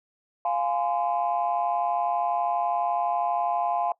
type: chord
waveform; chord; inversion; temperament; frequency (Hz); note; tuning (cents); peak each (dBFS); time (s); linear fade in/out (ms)
sine; F minor; none; equal with one note detuned; 698.5 / 830.6 / 1029.7; F5 / Ab5 / C6; 0 / 0 / -28; -25 / -27 / -30; 0.45-3.92; 2
effects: noise-tail reverb RT60 0.1 s tail -20 dB re dry + tanh soft clip ceiling -15 dBFS